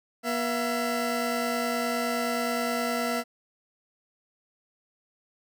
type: tone pair together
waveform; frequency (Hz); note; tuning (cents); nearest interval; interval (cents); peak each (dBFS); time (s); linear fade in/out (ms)
20% pulse; 240 / 670.4; B3 / E5; -49 / +29; octave + tritone; 1778; -24; 0.23-3.24; 50
effects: none